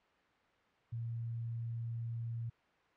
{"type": "tone", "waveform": "sine", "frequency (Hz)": 116, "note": "A#2", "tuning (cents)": -8, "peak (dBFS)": -37, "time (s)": [0.92, 2.5], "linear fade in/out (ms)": 10, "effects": ["white hiss -69 dBFS RMS until 2.96 s", "low-pass 2000 Hz 12 dB/octave"]}